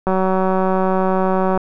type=click train; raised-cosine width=1 ms; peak=-5 dBFS; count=284; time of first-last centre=0.07-1.575 s; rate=188 Hz; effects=none